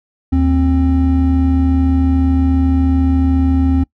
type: tone pair together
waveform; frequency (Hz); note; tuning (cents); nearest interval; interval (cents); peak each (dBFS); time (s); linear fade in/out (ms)
triangle; 77.15 / 265.4; D#2 / C4; -14 / +25; octave + major sixth; 2139; -11; 0.32-3.84; 10
effects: noise-tail reverb RT60 0.1 s tail -23 dB re dry